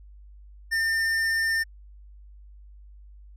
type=tone with tanh clipping; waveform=sine; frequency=1804 Hz; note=A6; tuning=43 cents sharp; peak=-24 dBFS; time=0.71-1.64 s; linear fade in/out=20 ms; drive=13 dB; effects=added 50 Hz sine -45 dBFS peak until 3.36 s